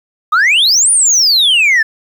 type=exponential two-way sweep; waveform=sine; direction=up then down; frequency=1191 to 9670 to 1714 Hz; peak=-4 dBFS; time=0.32-1.83 s; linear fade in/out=10 ms; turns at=0.91 s; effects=tanh soft clip ceiling -6 dBFS + 7-bit